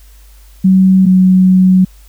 sine tone pair in turn, 188.7 / 185.89 Hz, F#3 / F#3, +34 / +8 cents, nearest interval unison, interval 26 cents, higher first, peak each -4 dBFS, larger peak neither, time 0.64-1.06 / 1.06-1.85 s, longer second, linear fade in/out 10 ms, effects added 50 Hz sine -37 dBFS peak until 2.08 s + white hiss -48 dBFS RMS until 2.08 s

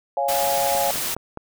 sine chord, Db major, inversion none, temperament equal, 554.4 / 698.5 / 830.6 Hz, Db5 / F5 / Ab5, 0 / 0 / 0 cents, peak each -24 dBFS, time 0.17-0.91 s, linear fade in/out 2 ms
white noise, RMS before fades -26 dBFS, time 0.28-1.15 s, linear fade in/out 10 ms
click train, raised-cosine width 1 ms, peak -18 dBFS, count 4, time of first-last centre 0.75-1.374 s, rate 4.81 Hz
effects none

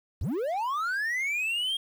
triangle linear sweep, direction up, 52 to 3253 Hz, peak -25 dBFS, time 0.21-1.77 s, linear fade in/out 5 ms, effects 9-bit

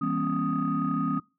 sine tone cluster, 165 / 199.4 / 241.4 / 272.4 / 1246 Hz, E3 / G3 / B3 / C#4 / D#6, +2 / +30 / -39 / -30 / +2 cents, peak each -31 / -32 / -31 / -28 / -30 dBFS, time 0.01-1.2 s, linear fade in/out 10 ms, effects noise-tail reverb RT60 0.3 s tail -24 dB re dry + tanh soft clip ceiling -17 dBFS

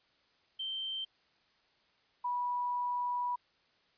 sine tone pair in turn, 3125 / 978.1 Hz, G7 / B5, -6 / -17 cents, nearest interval octave + minor sixth, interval 2011 cents, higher first, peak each -35 / -31 dBFS, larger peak second, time 0.59-1.05 / 2.24-3.36 s, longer second, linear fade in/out 10 ms, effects white hiss -70 dBFS RMS until 3.97 s + resampled to 11025 Hz

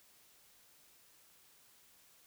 silence, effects white hiss -65 dBFS RMS until 2.26 s

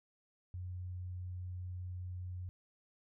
sine tone with vibrato, 90.5 Hz, F#2, 38 cents flat, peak -40 dBFS, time 0.54-2.49 s, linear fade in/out 0 ms, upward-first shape square, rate 20 Hz, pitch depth 8 cents each way, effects none

